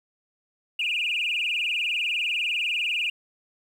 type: tone with vibrato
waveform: sine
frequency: 2637 Hz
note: E7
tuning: in tune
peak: -22 dBFS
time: 0.79-3.1 s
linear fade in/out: 5 ms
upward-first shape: sine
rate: 20 Hz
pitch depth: 180 cents each way
effects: tanh soft clip ceiling -20 dBFS + 9-bit